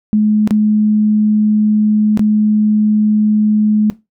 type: tone with dropouts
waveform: sine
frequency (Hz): 212.5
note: G#3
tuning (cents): +40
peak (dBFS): -8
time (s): 0.13-3.9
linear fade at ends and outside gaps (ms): 0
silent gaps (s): 0.475-0.508 / 2.174-2.194
effects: noise-tail reverb RT60 0.2 s tail -17 dB re dry